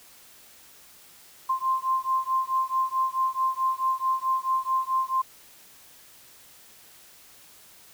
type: beating tone pair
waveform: sine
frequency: 1046.5 / 1051.1 Hz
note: C6 / C6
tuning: 0 / +8 cents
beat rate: 4.6 Hz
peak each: -26 dBFS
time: 1.49-5.22 s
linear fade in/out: 10 ms
effects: white hiss -52 dBFS RMS until 7.93 s